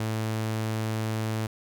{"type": "tone", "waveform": "sawtooth", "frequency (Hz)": 110, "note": "A2", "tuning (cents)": 0, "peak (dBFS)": -23, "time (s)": [0, 1.47], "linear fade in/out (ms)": 5, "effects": []}